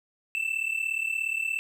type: tone pair together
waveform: triangle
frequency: 2638 / 2675 Hz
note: E7 / E7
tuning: +1 / +25 cents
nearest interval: unison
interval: 24 cents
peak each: -28 dBFS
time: 0.35-1.59 s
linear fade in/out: 0 ms
effects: none